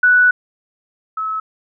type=tone pair in turn; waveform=sine; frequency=1480 / 1294.7 Hz; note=F#6 / E6; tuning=0 / -32 cents; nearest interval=major second; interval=232 cents; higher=first; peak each=-8 / -19 dBFS; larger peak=first; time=0.03-0.31 / 1.17-1.4 s; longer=first; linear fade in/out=5 ms; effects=none